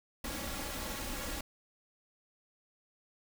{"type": "noise with comb filter", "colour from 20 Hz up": "pink", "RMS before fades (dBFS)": -39, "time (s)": [0.24, 1.41], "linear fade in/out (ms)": 5, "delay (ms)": 3.6, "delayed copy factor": 0.6, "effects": []}